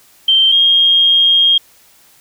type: tone pair in turn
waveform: sine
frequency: 3136 / 3237 Hz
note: G7 / G#7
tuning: 0 / -45 cents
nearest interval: minor second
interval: 55 cents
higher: second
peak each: -7 dBFS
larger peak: neither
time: 0.28-0.52 / 0.52-1.58 s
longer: second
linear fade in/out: 5 ms
effects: white hiss -48 dBFS RMS until 2.2 s